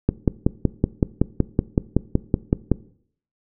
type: click train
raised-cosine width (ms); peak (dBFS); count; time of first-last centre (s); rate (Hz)
3; -3; 15; 0.09-2.717; 5.33
effects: noise-tail reverb RT60 0.6 s tail -19 dB re dry